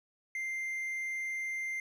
triangle tone, 2093 Hz, C7, in tune, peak -32 dBFS, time 0.35-1.8 s, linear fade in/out 2 ms, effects none

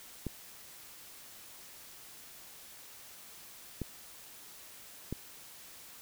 clicks, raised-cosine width 3 ms, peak -22 dBFS, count 3, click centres 0.267 / 3.817 / 5.126 s, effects white hiss -52 dBFS RMS until 6.01 s

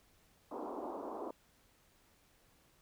pink band-pass noise, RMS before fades -43 dBFS, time 0.51-1.31 s, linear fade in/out 5 ms, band 250 to 1100 Hz, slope 48 dB/octave, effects pink hiss -69 dBFS RMS until 2.81 s

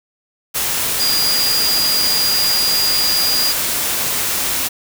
sine tone in noise, 4844 Hz, D#8, 47 cents flat, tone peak -15 dBFS, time 0.99-3.53 s, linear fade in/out 20 ms, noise white, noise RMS -19 dBFS, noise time 0.54-4.69 s, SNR +1 dB, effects none

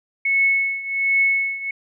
sine tone with tremolo, 2200 Hz, C#7, 14 cents flat, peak -13 dBFS, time 0.25-1.71 s, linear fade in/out 5 ms, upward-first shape triangle, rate 1.3 Hz, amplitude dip 85%, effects none

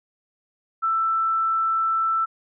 sine tone, 1328 Hz, E6, 12 cents sharp, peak -19 dBFS, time 0.82-2.26 s, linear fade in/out 20 ms, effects none

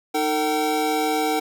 square tone cluster, 309.4 / 451.6 / 766 Hz, D#4 / A4 / G5, -10 / +45 / -40 cents, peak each -26 / -26 / -24 dBFS, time 0.14-1.4 s, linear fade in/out 10 ms, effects none

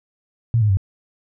sine tone with pitch steps, 116 / 105.76 / 96.42 Hz, A#2 / G#2 / G2, -8 / +32 / -28 cents, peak -13 dBFS, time 0.54-0.771 s, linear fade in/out 0 ms, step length 77 ms, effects none

